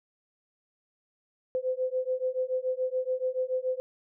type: beating tone pair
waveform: sine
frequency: 509 / 516 Hz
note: C5 / C5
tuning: -48 / -24 cents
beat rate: 7 Hz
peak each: -30 dBFS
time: 1.55-3.8 s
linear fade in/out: 0 ms
effects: none